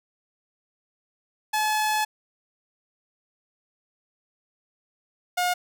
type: tone pair in turn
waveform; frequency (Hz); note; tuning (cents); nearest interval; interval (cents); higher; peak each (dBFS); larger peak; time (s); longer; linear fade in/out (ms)
sawtooth; 857 / 716.7; A5 / F5; -46 / +45; minor third; 309; first; -18; neither; 1.53-2.05 / 5.37-5.54; first; 10
effects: none